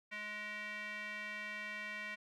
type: tone with band-pass filter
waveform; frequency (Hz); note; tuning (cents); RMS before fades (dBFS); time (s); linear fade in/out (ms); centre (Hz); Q
square; 210; G#3; +19; -44; 0.11-2.16; 20; 2100; 5.1
effects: none